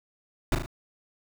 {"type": "noise with echo", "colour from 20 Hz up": "brown", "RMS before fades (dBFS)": -22, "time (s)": [0.52, 0.55], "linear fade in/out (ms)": 2, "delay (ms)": 37, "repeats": 3, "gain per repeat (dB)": -5, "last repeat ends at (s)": 0.661, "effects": []}